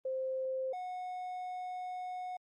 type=tone pair in turn; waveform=sine / triangle; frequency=523.3 / 730.9 Hz; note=C5 / F#5; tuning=0 / -21 cents; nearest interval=tritone; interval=579 cents; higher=second; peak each=-33 / -36 dBFS; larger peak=first; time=0.05-0.73 / 0.73-2.37 s; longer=second; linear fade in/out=5 ms; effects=Opus 32 kbps